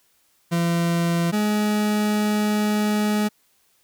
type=tone pair in turn; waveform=40% pulse; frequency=170 / 210.4 Hz; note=F3 / G#3; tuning=-46 / +23 cents; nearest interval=major third; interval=369 cents; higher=second; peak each=-18 dBFS; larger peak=neither; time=0.51-1.32 / 1.32-3.29 s; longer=second; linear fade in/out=20 ms; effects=white hiss -63 dBFS RMS until 3.83 s